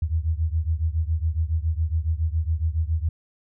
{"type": "beating tone pair", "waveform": "sine", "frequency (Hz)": [77.78, 84.98], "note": ["D#2", "F2"], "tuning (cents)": [0, -47], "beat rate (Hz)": 7.2, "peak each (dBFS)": [-23, -25], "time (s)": [0.02, 3.09], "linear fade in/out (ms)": 5, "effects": []}